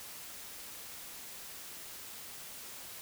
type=silence; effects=white hiss -47 dBFS RMS until 3.01 s